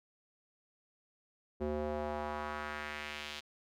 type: tone with band-pass filter sweep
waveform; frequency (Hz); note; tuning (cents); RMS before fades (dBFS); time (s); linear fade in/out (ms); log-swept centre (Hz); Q
square; 75; D2; +37; -39; 1.6-3.41; 20; 390 to 3600; 1.6
effects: none